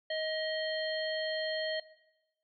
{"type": "harmonic tone with a mistuned harmonic", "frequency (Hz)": 630, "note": "D#5", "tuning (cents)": 21, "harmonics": [1, 3, 5, 7], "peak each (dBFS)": [-34, -39, -41, -42], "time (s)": [0.1, 1.8], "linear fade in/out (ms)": 5, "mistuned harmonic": 7, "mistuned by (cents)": -54, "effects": ["noise-tail reverb RT60 1.0 s tail -18 dB re dry"]}